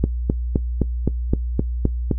click train, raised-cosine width 3 ms, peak -4 dBFS, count 9, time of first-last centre 0.04-2.113 s, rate 3.86 Hz, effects noise-tail reverb RT60 0.1 s tail -18 dB re dry + added 60 Hz sine -21 dBFS peak until 2.18 s

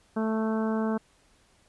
harmonic tone, 220.2 Hz, A3, 2 cents sharp, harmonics 1 / 2 / 3 / 4 / 5 / 6 / 7, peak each -26 / -32 / -36 / -38 / -40 / -42 / -43 dBFS, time 0.16-0.98 s, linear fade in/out 10 ms, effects pink hiss -63 dBFS RMS until 1.68 s + resampled to 24000 Hz

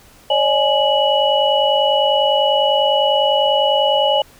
sine tone cluster, 553 / 603 / 840 / 2938 Hz, C#5 / D5 / G#5 / F#7, -4 / +46 / +19 / -13 cents, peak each -18 dBFS, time 0.3-4.22 s, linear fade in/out 5 ms, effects pink hiss -47 dBFS RMS until 4.39 s

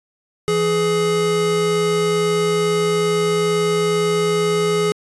square tone pair together, 167.33 / 419.7 Hz, E3 / G#4, +26 / +18 cents, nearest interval octave + major third, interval 1592 cents, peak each -24 / -17 dBFS, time 0.48-4.92 s, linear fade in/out 0 ms, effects resampled to 24000 Hz

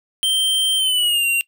square tone with pitch glide, 3136 to 2762 Hz, G7 to F7, 0 to -20 cents, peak -16 dBFS, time 0.23-1.41 s, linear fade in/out 0 ms, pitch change -220 cents, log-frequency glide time 0.77-1.26 s, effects noise-tail reverb RT60 0.1 s tail -21 dB re dry

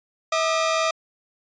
sawtooth tone pair together, 645.7 / 1208 Hz, E5 / D6, -36 / +48 cents, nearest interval major seventh, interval 1084 cents, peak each -18 / -20 dBFS, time 0.32-0.91 s, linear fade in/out 5 ms, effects resampled to 16000 Hz

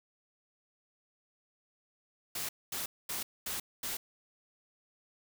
white noise bursts, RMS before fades -37 dBFS, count 5, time 2.35-3.97 s, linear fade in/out 5 ms, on 140 ms, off 230 ms, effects none

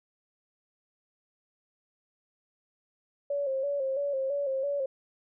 sine tone with vibrato, 551 Hz, C#5, 11 cents flat, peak -27 dBFS, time 3.3-4.86 s, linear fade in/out 5 ms, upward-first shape square, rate 3 Hz, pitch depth 56 cents each way, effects none

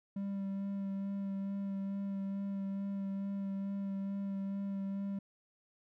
triangle tone with vibrato, 196.8 Hz, G3, 7 cents sharp, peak -33 dBFS, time 0.16-5.19 s, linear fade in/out 5 ms, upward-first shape sine, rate 2.3 Hz, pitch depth 15 cents each way, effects none

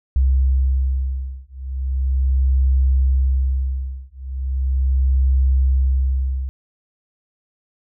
sine beating tone pair, 65.6 / 65.98 Hz, C2 / C2, +5 / +15 cents, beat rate 0.38 Hz, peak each -18 dBFS, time 0.16-6.49 s, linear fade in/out 0 ms, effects none

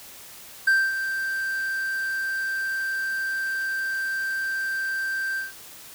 triangle tone with ADSR envelope, 1568 Hz, G6, in tune, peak -13 dBFS, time 0.67-5.53 s, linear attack 7 ms, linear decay 240 ms, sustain -10 dB, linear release 160 ms, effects white hiss -44 dBFS RMS until 5.94 s

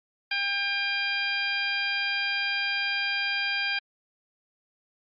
harmonic tone with a mistuned harmonic, 800 Hz, G5, 35 cents sharp, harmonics 1 / 2 / 3 / 4 / 5 / 6, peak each -39 / -30 / -29 / -33 / -40 / -35 dBFS, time 0.31-3.79 s, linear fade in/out 5 ms, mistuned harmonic 5, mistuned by -36 cents, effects Opus 48 kbps

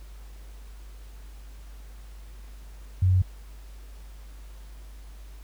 sine tone, 92.5 Hz, F#2, in tune, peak -17 dBFS, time 3.02-3.22 s, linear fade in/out 5 ms, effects added 50 Hz sine -41 dBFS peak until 5.43 s + pink hiss -56 dBFS RMS until 5.43 s

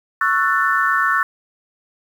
sine chord, F# minor seventh, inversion second, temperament just, 1110 / 1332 / 1480 / 1776 Hz, C#6 / E6 / F#6 / A6, +2 / +18 / 0 / +16 cents, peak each -20 dBFS, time 0.21-1.23 s, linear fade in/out 2 ms, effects 7-bit

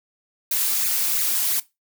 blue noise with flanger, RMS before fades -22 dBFS, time 0.51-1.6 s, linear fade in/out 5 ms, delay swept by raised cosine 0.44 to 4.84 ms, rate 2.9 Hz, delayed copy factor +0.8, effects noise-tail reverb RT60 0.2 s tail -18 dB re dry

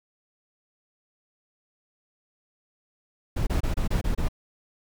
brown noise bursts, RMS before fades -24 dBFS, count 7, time 3.36-4.286 s, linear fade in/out 10 ms, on 110 ms, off 26 ms, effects none

